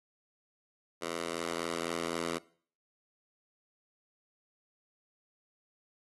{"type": "tone with high-pass filter sweep", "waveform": "10% pulse", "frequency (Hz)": 83.9, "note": "E2", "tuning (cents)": 31, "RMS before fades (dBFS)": -36, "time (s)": [1.01, 2.39], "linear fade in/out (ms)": 20, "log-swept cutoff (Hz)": [450, 300], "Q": 0.77, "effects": ["noise-tail reverb RT60 0.5 s tail -22 dB re dry", "AAC 32 kbps"]}